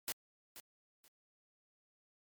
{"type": "noise with echo", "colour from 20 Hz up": "white", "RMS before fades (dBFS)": -38, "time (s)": [0.08, 0.12], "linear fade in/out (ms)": 0, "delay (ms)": 480, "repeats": 2, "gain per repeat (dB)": -13, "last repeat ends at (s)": 1.08, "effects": ["high-pass 100 Hz 12 dB/octave", "MP3 96 kbps"]}